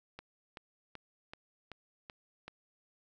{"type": "click train", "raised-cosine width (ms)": 0.3, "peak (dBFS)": -29, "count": 7, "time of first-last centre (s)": [0.19, 2.48], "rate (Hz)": 2.62, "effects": []}